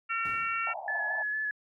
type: harmonic tone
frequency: 454.6 Hz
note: A#4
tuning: 43 cents flat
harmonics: 3 / 4 / 5 / 6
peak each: -31 / -38 / -36 / -35 dBFS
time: 0.09-0.74 s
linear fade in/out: 20 ms
type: noise with exponential decay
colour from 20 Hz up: brown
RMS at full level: -38 dBFS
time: 0.25-0.9 s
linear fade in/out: 1 ms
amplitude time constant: 140 ms
type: band-pass noise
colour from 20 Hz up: white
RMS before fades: -39 dBFS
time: 0.67-1.23 s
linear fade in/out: 2 ms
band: 630 to 910 Hz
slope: 96 dB/octave
type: tone with vibrato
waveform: sine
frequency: 1714 Hz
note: A6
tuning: 46 cents flat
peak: -29 dBFS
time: 0.88-1.51 s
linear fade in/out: 2 ms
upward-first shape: square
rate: 4.4 Hz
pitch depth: 16 cents each way
effects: high-pass 100 Hz 12 dB/octave